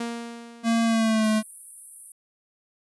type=tone with exponential decay; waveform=sawtooth; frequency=234.2 Hz; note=A#3; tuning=8 cents sharp; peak=-23 dBFS; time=0-1.34 s; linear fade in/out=5 ms; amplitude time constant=290 ms
type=tone with pitch glide; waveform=square; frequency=229.2 to 216.5 Hz; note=A#3 to A3; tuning=-29 to -28 cents; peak=-20 dBFS; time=0.63-1.43 s; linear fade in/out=50 ms; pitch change=-99 cents; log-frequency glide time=0.84-1.28 s
type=high-pass noise; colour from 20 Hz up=white; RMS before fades=-38 dBFS; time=1.24-2.12 s; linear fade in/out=2 ms; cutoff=8800 Hz; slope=96 dB/octave
effects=resampled to 24000 Hz